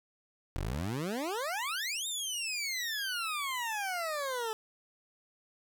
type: exponential two-way sweep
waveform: 20% pulse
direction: up then down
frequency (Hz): 40.21 to 3729 to 430.6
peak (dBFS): -28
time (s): 0.56-4.53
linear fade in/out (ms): 0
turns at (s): 2.07
effects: none